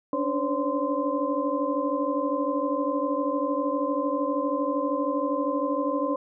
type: tone cluster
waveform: sine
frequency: 281.9 / 294.6 / 517 / 564 / 1037 Hz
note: C#4 / D4 / C5 / C#5 / C6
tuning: +29 / +6 / -21 / +30 / -16 cents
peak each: -30 dBFS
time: 0.13-6.16 s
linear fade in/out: 2 ms
effects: none